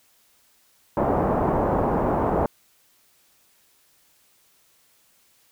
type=low-pass noise; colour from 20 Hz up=white; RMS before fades=-22 dBFS; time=0.97-2.46 s; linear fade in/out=2 ms; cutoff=890 Hz; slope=24 dB/octave; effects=white hiss -61 dBFS RMS until 5.51 s